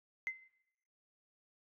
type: tone with exponential decay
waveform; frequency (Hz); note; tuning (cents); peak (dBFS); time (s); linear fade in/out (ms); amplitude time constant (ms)
sine; 2064; C7; -24; -31; 0.27-0.44; 0; 35
effects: noise-tail reverb RT60 0.8 s tail -19 dB re dry + tanh soft clip ceiling -27 dBFS